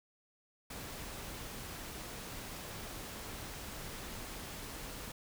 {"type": "noise", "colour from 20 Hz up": "pink", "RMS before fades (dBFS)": -45, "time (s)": [0.7, 5.12], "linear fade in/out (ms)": 5, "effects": []}